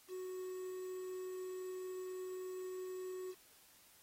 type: tone with quantisation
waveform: triangle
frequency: 370 Hz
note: F#4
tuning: in tune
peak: -40 dBFS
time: 0.08-3.35 s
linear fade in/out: 50 ms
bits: 10
effects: white hiss -65 dBFS RMS until 4.02 s + AAC 48 kbps